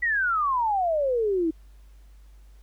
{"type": "exponential sweep", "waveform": "sine", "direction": "down", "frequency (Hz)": [1971, 311.8], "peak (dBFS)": -21, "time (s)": [0.02, 1.51], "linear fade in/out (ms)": 10, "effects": ["added 50 Hz sine -47 dBFS peak until 2.62 s", "pink hiss -65 dBFS RMS until 2.62 s"]}